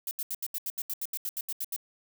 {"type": "noise bursts", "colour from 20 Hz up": "violet", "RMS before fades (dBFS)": -33, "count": 15, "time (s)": [0.07, 1.763], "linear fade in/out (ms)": 2, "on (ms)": 41, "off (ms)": 77, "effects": []}